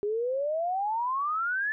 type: exponential sweep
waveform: sine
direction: up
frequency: 402.6 to 1760 Hz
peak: -26 dBFS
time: 0.03-1.72 s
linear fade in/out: 0 ms
effects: none